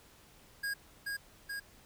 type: tone with echo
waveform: square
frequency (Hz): 1634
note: G#6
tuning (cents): -29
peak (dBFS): -34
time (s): 0.63-0.74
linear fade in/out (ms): 10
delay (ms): 430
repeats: 2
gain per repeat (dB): -2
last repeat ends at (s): 1.6
effects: pink hiss -60 dBFS RMS until 1.85 s